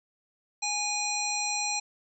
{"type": "harmonic tone with a mistuned harmonic", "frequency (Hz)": 830.6, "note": "G#5", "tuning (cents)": 0, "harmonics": [1, 3, 5, 7, 9], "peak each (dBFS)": [-34, -34, -34, -34, -34], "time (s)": [0.62, 1.8], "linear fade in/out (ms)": 10, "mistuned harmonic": 3, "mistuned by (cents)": -22, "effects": []}